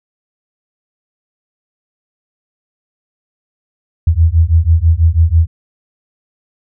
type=beating tone pair; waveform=sine; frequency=79.4 / 85.5 Hz; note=D#2 / F2; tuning=+36 / -36 cents; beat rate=6.1 Hz; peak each=-10 dBFS; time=4.07-5.47 s; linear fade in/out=5 ms; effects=none